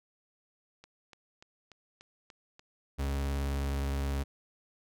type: click train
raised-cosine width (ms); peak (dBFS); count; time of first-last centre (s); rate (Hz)
0.2; -34; 7; 0.84-2.594; 3.42
type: tone with vibrato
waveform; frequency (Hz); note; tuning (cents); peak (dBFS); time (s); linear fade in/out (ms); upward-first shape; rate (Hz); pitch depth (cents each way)
40% pulse; 69.3; C#2; 0; -29; 2.98-4.24; 20; triangle; 19; 36
effects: none